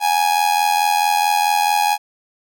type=tone with amplitude modulation; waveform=45% pulse; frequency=830.6 Hz; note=G#5; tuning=in tune; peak=-11 dBFS; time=0-1.98 s; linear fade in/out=50 ms; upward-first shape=sine; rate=84.6 Hz; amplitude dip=70%; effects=none